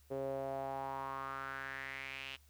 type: tone with band-pass filter sweep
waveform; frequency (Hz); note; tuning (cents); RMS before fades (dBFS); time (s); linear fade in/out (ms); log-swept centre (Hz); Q
sawtooth; 135.4; C#3; -40; -42; 0.1-2.37; 20; 470 to 2900; 4.4
effects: added 72 Hz sine -63 dBFS peak until 2.49 s + white hiss -70 dBFS RMS until 2.49 s